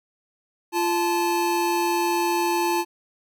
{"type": "tone pair together", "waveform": "square", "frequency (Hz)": [345.7, 871], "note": ["F4", "A5"], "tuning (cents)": [-18, -18], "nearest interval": "octave + major third", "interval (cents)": 1600, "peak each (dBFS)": -24, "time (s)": [0.72, 2.85], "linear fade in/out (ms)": 50, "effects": []}